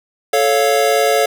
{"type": "chord", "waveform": "square", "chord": "A augmented", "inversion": "none", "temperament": "equal with one note detuned", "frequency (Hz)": [437.2, 554.4, 698.5], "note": ["A4", "C#5", "E#5"], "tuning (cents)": [-11, 0, 0], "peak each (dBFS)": -17, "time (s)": [0.33, 1.26], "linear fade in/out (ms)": 5, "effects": []}